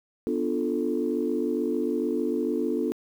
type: chord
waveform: sine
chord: B half-diminished seventh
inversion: none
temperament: equal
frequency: 246.9 / 293.7 / 349.2 / 440 Hz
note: B3 / D4 / F4 / A4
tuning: 0 / 0 / 0 / 0 cents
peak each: -29 dBFS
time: 0.27-2.92 s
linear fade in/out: 0 ms
effects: tanh soft clip ceiling -14 dBFS + 9-bit